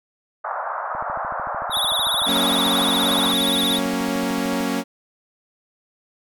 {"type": "band-pass noise", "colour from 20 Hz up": "white", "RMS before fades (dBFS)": -27, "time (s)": [0.44, 3.34], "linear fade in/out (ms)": 10, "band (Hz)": [590, 1400], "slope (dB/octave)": 48}
{"type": "click train", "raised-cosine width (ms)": 3, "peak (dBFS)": -27, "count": 50, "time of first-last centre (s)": [0.95, 4.607], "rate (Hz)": 13.4}
{"type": "tone with vibrato", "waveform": "square", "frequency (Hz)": 3603, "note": "A7", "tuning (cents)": 40, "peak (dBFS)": -20, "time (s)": [1.7, 3.81], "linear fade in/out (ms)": 50, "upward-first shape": "sine", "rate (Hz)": 17, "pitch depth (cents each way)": 110}
{"type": "chord", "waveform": "sawtooth", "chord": "F# major", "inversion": "none", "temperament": "equal with one note detuned", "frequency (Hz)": [185.75, 233.1, 277.2], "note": ["F#3", "A#3", "C#4"], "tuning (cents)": [7, 0, 0], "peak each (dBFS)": [-24, -21, -20], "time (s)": [2.25, 4.84], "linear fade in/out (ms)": 50}
{"effects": []}